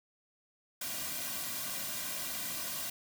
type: noise with comb filter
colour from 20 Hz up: white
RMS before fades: -38 dBFS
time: 0.81-2.9 s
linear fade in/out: 5 ms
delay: 2.3 ms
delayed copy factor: -0.9
effects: none